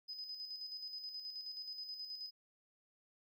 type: tone with tremolo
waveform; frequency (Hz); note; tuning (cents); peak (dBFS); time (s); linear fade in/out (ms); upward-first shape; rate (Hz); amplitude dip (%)
triangle; 5020; D#8; +15; -39; 0.08-2.31; 20; square; 9.4; 55
effects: tanh soft clip ceiling -40 dBFS